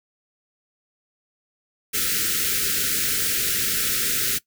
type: band-stop noise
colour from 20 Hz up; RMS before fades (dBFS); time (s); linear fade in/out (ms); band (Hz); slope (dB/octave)
white; -23; 1.93-4.39; 20; 510 to 1300; 96
effects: noise-tail reverb RT60 0.1 s tail -20 dB re dry